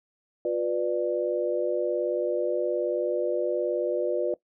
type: chord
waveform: sine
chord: B diminished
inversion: second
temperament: just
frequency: 355.6 / 493.9 / 592.7 Hz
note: F4 / B4 / D5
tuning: +31 / 0 / +16 cents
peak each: -28 dBFS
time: 0.45-4.34 s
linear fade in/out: 2 ms
effects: noise-tail reverb RT60 0.1 s tail -19 dB re dry